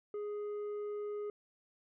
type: tone with tanh clipping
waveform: sine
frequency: 415.3 Hz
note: G#4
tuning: in tune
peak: -38 dBFS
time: 0.14-1.3 s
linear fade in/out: 2 ms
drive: 5 dB
effects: none